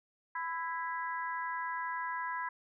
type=harmonic tone with a mistuned harmonic; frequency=329.6 Hz; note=E4; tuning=in tune; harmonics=3 / 4 / 5 / 6; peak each=-36 / -46 / -40 / -45 dBFS; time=0.35-2.49 s; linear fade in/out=5 ms; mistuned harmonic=3; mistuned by=+16 cents; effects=none